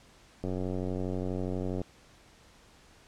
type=click train; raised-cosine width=2 ms; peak=-21 dBFS; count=128; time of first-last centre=0.44-1.816 s; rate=92.3 Hz; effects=pink hiss -58 dBFS RMS until 3.07 s + low-pass 8000 Hz 12 dB/octave